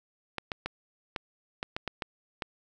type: clicks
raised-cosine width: 0.3 ms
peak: -16 dBFS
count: 9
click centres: 0.383 / 0.518 / 0.66 / 1.162 / 1.629 / 1.765 / 1.877 / 2.022 / 2.422 s
effects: none